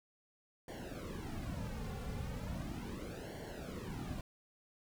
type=noise with flanger; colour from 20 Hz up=brown; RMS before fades=-43 dBFS; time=0.68-4.21 s; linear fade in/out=2 ms; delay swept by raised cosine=0.79 to 3.19 ms; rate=0.37 Hz; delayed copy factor=-0.85; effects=none